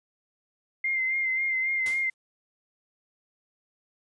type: tone with vibrato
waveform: sine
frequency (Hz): 2093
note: C7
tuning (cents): 0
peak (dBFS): -24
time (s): 0.84-2.1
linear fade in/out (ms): 5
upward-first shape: sine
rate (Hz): 3.7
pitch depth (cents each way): 33
type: noise with exponential decay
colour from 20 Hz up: white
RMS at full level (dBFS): -35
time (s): 1.86-2.14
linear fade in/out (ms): 1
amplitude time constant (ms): 60
effects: resampled to 22050 Hz